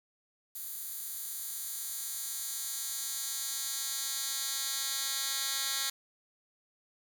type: tone with high-pass filter sweep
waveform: 10% pulse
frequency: 272 Hz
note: C#4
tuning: 33 cents flat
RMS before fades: -36 dBFS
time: 0.55-5.9 s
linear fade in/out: 5 ms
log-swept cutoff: 12000 to 3400 Hz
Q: 0.82
effects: 9-bit